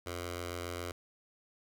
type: tone with notch filter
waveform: 10% pulse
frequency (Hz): 87.31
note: F2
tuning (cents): 0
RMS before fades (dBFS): -40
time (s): 0.06-0.92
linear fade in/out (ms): 5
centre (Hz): 180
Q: 0.53
effects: none